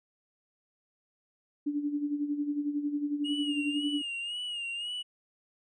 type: tone with tremolo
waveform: sine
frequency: 291.4 Hz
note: D4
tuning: 13 cents flat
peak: -26 dBFS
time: 1.66-4.02 s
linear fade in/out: 10 ms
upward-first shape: sine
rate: 11 Hz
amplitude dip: 65%
type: tone with vibrato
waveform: triangle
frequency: 2855 Hz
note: F7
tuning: 37 cents sharp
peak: -32 dBFS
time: 3.24-5.03 s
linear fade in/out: 20 ms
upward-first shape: sine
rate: 1.9 Hz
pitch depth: 63 cents each way
effects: resampled to 22050 Hz